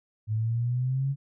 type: exponential sweep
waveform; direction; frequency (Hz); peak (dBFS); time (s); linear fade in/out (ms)
sine; up; 106.7 to 140.5; -24; 0.27-1.16; 50
effects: none